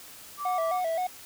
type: tone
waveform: sine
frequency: 1165 Hz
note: D6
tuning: 14 cents flat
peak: -31 dBFS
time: 0.37-0.81 s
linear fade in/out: 50 ms
type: tone with vibrato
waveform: triangle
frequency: 692 Hz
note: F5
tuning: 16 cents flat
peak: -24 dBFS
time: 0.45-1.07 s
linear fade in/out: 5 ms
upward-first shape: square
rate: 3.8 Hz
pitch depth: 95 cents each way
effects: white hiss -47 dBFS RMS until 1.25 s